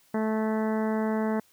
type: harmonic tone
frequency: 218.3 Hz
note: A3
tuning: 13 cents flat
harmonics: 1 / 2 / 3 / 4 / 5 / 6 / 7 / 8 / 9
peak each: -26 / -31 / -34 / -36 / -41 / -45 / -44 / -45 / -46 dBFS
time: 0.14-1.4 s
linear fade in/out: 5 ms
effects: white hiss -62 dBFS RMS until 1.52 s